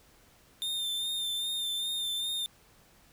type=tone with vibrato; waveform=45% pulse; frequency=3606 Hz; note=A7; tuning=42 cents sharp; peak=-30 dBFS; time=0.62-2.46 s; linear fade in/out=0 ms; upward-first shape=sine; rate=2.5 Hz; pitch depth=33 cents each way; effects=pink hiss -61 dBFS RMS until 3.12 s